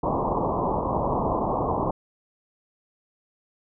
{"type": "low-pass noise", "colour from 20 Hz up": "white", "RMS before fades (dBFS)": -25, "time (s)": [0.03, 1.91], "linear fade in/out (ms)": 5, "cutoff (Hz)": 1100, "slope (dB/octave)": 96, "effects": []}